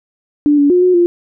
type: tone with pitch steps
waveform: sine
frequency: 293.3 / 286.2 / 358.8 / 364.2 / 348 Hz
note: D4 / D4 / F4 / F#4 / F4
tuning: -2 / -45 / +47 / -27 / -6 cents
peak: -7 dBFS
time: 0.46-1.06 s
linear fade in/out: 0 ms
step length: 120 ms
effects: none